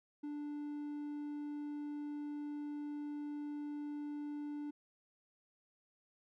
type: tone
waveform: triangle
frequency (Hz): 293.7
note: D4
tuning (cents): 0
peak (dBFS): -38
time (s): 0.23-4.71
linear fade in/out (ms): 10
effects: none